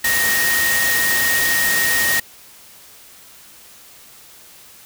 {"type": "tone in noise", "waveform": "sine", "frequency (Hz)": 1864.7, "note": "A#6", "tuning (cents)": 0, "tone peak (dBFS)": -17, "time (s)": [0.04, 2.2], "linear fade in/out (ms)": 5, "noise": "white", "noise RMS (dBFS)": -20, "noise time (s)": [0.04, 2.2], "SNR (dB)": 0, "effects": ["white hiss -44 dBFS RMS until 4.85 s"]}